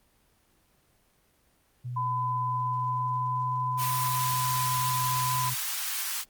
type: tone with pitch glide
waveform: sine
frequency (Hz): 123.4 to 127.16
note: B2 to C3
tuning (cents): -1 to -49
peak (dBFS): -32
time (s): 1.84-5.55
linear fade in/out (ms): 20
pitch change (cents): +52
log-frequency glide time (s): 2.45-3.6
type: tone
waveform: sine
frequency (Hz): 1007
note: B5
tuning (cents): +33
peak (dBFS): -27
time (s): 1.96-5.5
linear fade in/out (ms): 10
type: high-pass noise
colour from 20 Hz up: white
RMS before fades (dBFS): -32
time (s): 3.77-6.25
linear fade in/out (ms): 50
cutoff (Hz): 910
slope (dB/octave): 24
effects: pink hiss -66 dBFS RMS until 6.29 s + Opus 24 kbps